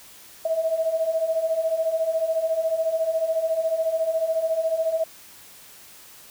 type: beating tone pair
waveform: sine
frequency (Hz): 637 / 651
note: D#5 / E5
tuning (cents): +41 / -22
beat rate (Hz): 14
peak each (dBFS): -27 / -22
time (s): 0.45-5.04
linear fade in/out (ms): 5
effects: white hiss -47 dBFS RMS until 6.3 s